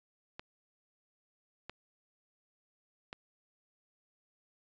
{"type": "clicks", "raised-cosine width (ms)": 0.3, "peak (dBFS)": -26, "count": 3, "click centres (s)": [0.395, 1.696, 3.129], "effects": ["resampled to 16000 Hz"]}